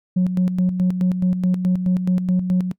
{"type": "tone with tremolo", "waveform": "sine", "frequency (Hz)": 182.4, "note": "F#3", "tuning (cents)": -24, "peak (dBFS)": -12, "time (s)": [0.16, 2.72], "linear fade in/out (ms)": 10, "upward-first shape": "square", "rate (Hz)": 4.7, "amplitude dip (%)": 60, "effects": ["noise-tail reverb RT60 0.1 s tail -24 dB re dry", "tanh soft clip ceiling -12 dBFS"]}